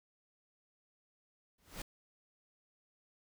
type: noise with exponential growth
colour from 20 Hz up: pink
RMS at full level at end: -39 dBFS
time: 1.58-1.82 s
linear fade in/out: 5 ms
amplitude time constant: 52 ms
effects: none